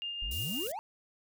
sine tone with tremolo, 2814 Hz, F7, 12 cents sharp, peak -34 dBFS, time 0.02-0.67 s, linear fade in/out 0 ms, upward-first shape sine, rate 5.8 Hz, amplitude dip 30%
triangle exponential sweep, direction up, 37.8 to 932.3 Hz, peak -34 dBFS, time 0.22-0.79 s, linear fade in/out 0 ms
white band-stop noise, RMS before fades -41 dBFS, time 0.31-0.72 s, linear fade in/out 5 ms, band 260 to 6300 Hz, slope 12 dB/octave
effects none

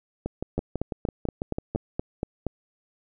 two click trains, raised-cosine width 2 ms, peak -13 / -15 dBFS, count 9 / 10, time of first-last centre 0.58-2.467 / 0.26-1.75 s, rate 4.24 / 6.04 Hz, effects none

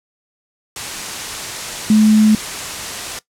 sine tone in noise, 215.2 Hz, A3, 38 cents flat, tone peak -7 dBFS, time 1.9-2.35 s, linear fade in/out 2 ms, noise white, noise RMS -25 dBFS, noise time 0.76-3.19 s, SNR +15 dB, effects noise-tail reverb RT60 0.1 s tail -18 dB re dry + low-pass 9000 Hz 12 dB/octave

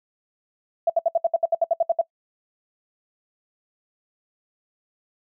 sine tone bursts, 668 Hz, E5, 23 cents sharp, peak -15 dBFS, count 13, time 0.87-2.014 s, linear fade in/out 5 ms, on 28 ms, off 65 ms, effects noise-tail reverb RT60 0.1 s tail -22 dB re dry

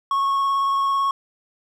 triangle tone with vibrato, 1100 Hz, C#6, 14 cents flat, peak -16 dBFS, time 0.11-1.11 s, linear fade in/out 2 ms, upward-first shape sine, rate 18 Hz, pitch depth 12 cents each way, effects none

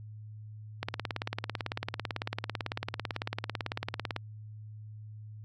click train, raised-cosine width 0.3 ms, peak -16 dBFS, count 61, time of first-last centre 0.83-4.163 s, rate 18 Hz, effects added 107 Hz sine -43 dBFS peak until 5.44 s + AAC 64 kbps

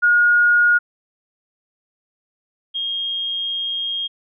sine tone pair in turn, 1436 / 3241 Hz, F6 / G#7, +48 / -43 cents, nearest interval octave + major second, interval 1409 cents, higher second, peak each -11 / -21 dBFS, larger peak first, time 0.02-0.79 / 2.74-4.08 s, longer second, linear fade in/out 20 ms, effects none

